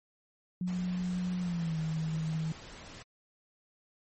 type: tone with pitch glide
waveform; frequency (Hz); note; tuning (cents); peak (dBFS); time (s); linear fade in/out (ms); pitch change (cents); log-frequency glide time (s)
sine; 180.7 to 159.14; F#3 to D#3; -41 to +39; -30; 0.61-2.52; 2; -220; 1.4-1.77
type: noise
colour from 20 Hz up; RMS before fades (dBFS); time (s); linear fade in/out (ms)
pink; -48; 0.67-3.03; 10
effects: MP3 32 kbps